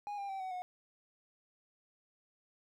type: tone with pitch steps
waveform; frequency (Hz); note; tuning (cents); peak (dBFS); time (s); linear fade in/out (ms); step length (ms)
triangle; 823 / 798.2 / 774.1 / 750.8 / 728.1; G#5 / G5 / G5 / F#5 / F#5; -16 / +31 / -22 / +25 / -28; -36; 0.07-0.62; 0; 110
effects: none